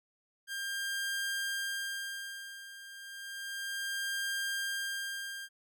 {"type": "tone with tremolo", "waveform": "sawtooth", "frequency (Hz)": 1599, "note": "G6", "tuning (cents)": 34, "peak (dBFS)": -29, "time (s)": [0.47, 5.49], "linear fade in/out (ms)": 50, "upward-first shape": "sine", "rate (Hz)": 0.32, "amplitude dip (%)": 80, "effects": []}